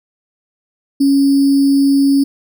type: tone with sample-and-hold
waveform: sine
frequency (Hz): 277.2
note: C#4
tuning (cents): 0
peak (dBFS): -8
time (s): 1-2.24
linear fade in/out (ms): 10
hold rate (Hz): 4900
effects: none